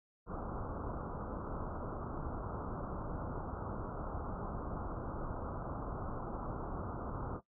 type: low-pass noise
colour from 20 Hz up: pink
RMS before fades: -41 dBFS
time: 0.26-7.41 s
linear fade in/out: 50 ms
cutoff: 1400 Hz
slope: 96 dB/octave
effects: noise-tail reverb RT60 0.1 s tail -17 dB re dry